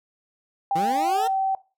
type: tone with pitch glide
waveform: sine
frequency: 795 to 770.6 Hz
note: G5 to G5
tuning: +24 to -30 cents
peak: -20 dBFS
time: 0.71-1.55 s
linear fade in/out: 2 ms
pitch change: -54 cents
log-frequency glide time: 1.01-1.1 s
type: linear sweep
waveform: 20% pulse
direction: up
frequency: 155.56 to 466.2 Hz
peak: -22 dBFS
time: 0.75-1.28 s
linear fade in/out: 10 ms
effects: noise-tail reverb RT60 0.3 s tail -19 dB re dry

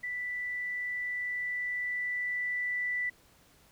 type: tone with level ramp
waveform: sine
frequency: 1975.5 Hz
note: B6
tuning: in tune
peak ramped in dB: -33 to -29 dBFS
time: 0.03-3.1 s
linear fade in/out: 10 ms
effects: pink hiss -62 dBFS RMS until 3.71 s

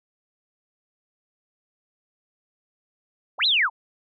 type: linear two-way sweep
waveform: sine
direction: up then down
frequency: 384.1 to 4186 to 793 Hz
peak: -17 dBFS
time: 3.38-3.7 s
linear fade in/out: 50 ms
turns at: 3.46 s
effects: none

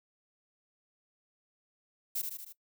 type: noise with echo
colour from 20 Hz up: violet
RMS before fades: -33 dBFS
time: 2.15-2.22 s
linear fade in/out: 10 ms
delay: 77 ms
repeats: 4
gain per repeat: -4 dB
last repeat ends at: 2.528 s
effects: noise-tail reverb RT60 0.1 s tail -19 dB re dry

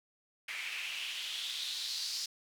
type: noise with band-pass filter sweep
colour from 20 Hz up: white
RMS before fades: -39 dBFS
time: 0.48-2.26 s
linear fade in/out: 5 ms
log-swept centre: 2200 to 4900 Hz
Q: 4
effects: none

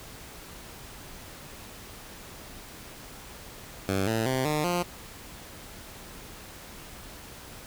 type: tone with pitch steps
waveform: 10% pulse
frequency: 96.5 / 112.14 / 130.31 / 151.42 / 175.96 Hz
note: G2 / A2 / C3 / D#3 / F3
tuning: -27 / +33 / -7 / -47 / +13 cents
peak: -17 dBFS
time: 3.88-4.83 s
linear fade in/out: 10 ms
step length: 190 ms
effects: pink hiss -45 dBFS RMS until 7.66 s

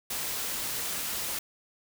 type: noise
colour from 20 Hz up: white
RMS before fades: -33 dBFS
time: 0.1-1.39 s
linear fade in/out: 5 ms
effects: none

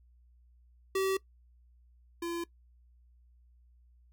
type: tone pair in turn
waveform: square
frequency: 383.9 / 340.5 Hz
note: G4 / F4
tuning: -36 / -44 cents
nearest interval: major second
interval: 208 cents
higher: first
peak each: -28 / -34 dBFS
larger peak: first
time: 0.95-1.17 / 2.22-2.44 s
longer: neither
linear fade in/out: 5 ms
effects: noise-tail reverb RT60 0.1 s tail -20 dB re dry + added 60 Hz sine -59 dBFS peak until 4.12 s

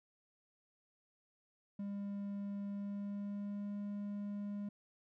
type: tone with pitch glide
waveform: triangle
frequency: 201 to 204 Hz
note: G3 to G#3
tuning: +44 to -31 cents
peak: -37 dBFS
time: 1.79-4.69 s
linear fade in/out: 5 ms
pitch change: +25 cents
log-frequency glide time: 2.66-3.77 s
effects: none

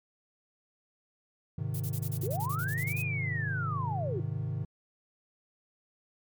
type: chord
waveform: triangle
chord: Ab major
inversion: none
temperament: equal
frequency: 103.83 / 130.81 / 155.56 Hz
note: Ab2 / C3 / Eb3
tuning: 0 / 0 / 0 cents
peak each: -33 / -33 / -34 dBFS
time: 1.58-4.65 s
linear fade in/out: 5 ms
type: noise bursts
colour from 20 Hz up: violet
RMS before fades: -40 dBFS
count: 14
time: 1.74-3.022 s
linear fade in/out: 5 ms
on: 60 ms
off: 34 ms
type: linear two-way sweep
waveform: sine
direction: up then down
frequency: 327.8 to 2541 to 327.8 Hz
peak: -33 dBFS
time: 2.23-4.2 s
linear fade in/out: 2 ms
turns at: 3 s
effects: MP3 96 kbps

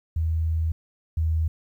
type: tone pair in turn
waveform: sine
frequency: 80.7 / 80.19 Hz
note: E2 / E2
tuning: -36 / -47 cents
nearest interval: unison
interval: 11 cents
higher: first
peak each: -21 / -20 dBFS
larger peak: second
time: 0.16-0.72 / 1.17-1.48 s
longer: first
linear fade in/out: 5 ms
effects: 10-bit

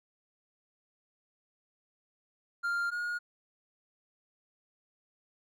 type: tone pair in turn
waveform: triangle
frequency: 1396.9 / 1434.5 Hz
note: F6 / F6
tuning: 0 / +46 cents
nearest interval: unison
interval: 46 cents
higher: second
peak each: -27 / -30 dBFS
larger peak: first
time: 2.63-2.91 / 2.91-3.19 s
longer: neither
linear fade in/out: 20 ms
effects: none

